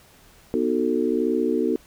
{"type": "chord", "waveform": "sine", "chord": "B dominant seventh", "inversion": "none", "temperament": "just", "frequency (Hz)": [246.9, 308.7, 370.4, 444.5], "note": ["B3", "D#4", "F#4", "A4"], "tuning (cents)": [0, -14, 2, 18], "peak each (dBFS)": -25, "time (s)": [0.54, 1.76], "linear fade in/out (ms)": 0, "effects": ["pink hiss -53 dBFS RMS until 1.86 s"]}